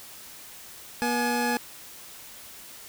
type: tone pair together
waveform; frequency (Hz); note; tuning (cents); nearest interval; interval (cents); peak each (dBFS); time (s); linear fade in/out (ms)
25% pulse; 241 / 845.5; B3 / G#5; -42 / +31; octave + minor seventh; 2173; -23; 1.02-1.57; 0
effects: white hiss -45 dBFS RMS until 2.88 s